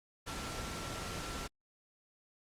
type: tone in noise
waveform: sine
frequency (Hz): 1354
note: E6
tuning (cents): +46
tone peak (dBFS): -49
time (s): 0.26-1.48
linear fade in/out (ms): 20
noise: pink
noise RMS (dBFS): -41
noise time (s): 0.26-1.48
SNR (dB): -11
effects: low-pass 9000 Hz 12 dB/octave + Opus 48 kbps